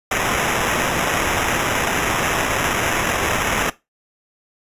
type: noise with sample-and-hold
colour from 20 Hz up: white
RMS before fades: -20 dBFS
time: 0.11-3.7 s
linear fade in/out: 5 ms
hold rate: 4410 Hz
effects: noise-tail reverb RT60 0.2 s tail -17 dB re dry + resampled to 32000 Hz